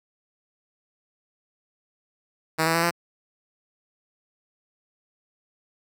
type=tone with pitch steps; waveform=5% pulse; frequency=160 / 163.65 / 167.37 / 171.19 Hz; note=D#3 / E3 / E3 / F3; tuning=+49 / -12 / +27 / -34 cents; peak=-9 dBFS; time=2.58-2.912 s; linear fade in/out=20 ms; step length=83 ms; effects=none